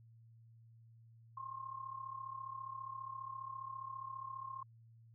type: tone with amplitude modulation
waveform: sine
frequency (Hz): 1066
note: C6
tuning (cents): +32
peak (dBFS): -40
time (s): 1.37-4.63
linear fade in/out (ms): 5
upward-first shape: sine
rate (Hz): 34.8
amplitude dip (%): 75
effects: added 114 Hz sine -59 dBFS peak until 5.14 s